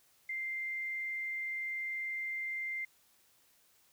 sine tone, 2093 Hz, C7, in tune, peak -35 dBFS, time 0.29-2.85 s, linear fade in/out 5 ms, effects white hiss -68 dBFS RMS until 3.92 s

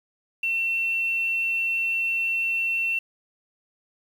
sine tone with quantisation, 2703 Hz, E7, 43 cents sharp, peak -22 dBFS, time 0.43-2.99 s, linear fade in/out 5 ms, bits 8, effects none

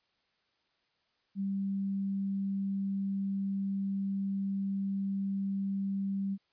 sine tone, 196 Hz, G3, in tune, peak -30 dBFS, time 1.35-6.38 s, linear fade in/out 50 ms, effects white hiss -75 dBFS RMS until 6.52 s + resampled to 11025 Hz

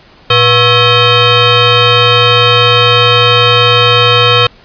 sine tone with frequency modulation, 1318.5 Hz, E6, in tune, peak -4 dBFS, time 0.3-4.47 s, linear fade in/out 5 ms, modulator 602 Hz, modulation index 4.1, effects pink hiss -41 dBFS RMS until 4.64 s + resampled to 11025 Hz

